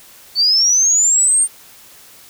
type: linear sweep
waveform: sine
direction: up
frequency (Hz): 4435 to 8870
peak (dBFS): -10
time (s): 0.35-1.48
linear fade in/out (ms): 50
effects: white hiss -43 dBFS RMS until 2.29 s